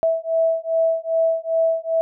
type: beating tone pair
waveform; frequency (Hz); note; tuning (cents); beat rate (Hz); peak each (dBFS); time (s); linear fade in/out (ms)
sine; 653 / 655.5; E5 / E5; -17 / -10; 2.5; -20; 0.03-2.01; 0
effects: none